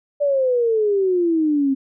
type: exponential sweep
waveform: sine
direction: down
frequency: 587.3 to 265.4 Hz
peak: -15 dBFS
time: 0.2-1.75 s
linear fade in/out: 20 ms
effects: none